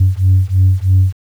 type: beating tone pair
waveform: sine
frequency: 92.5 / 95.6 Hz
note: F#2 / G2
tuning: 0 / -43 cents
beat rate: 3.1 Hz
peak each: -10 dBFS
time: 0-1.13 s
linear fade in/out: 10 ms
effects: tanh soft clip ceiling -3 dBFS + 7-bit